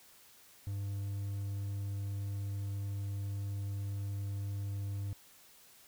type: tone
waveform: triangle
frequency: 99.9 Hz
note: G2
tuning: 33 cents sharp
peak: -33 dBFS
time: 0.67-5.13 s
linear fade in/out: 0 ms
effects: white hiss -60 dBFS RMS until 5.87 s